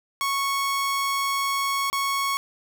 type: tone with dropouts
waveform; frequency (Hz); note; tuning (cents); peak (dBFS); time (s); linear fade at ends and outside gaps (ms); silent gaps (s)
sawtooth; 1105; C#6; -6; -19; 0.21-2.37; 0; 1.9-1.929
effects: none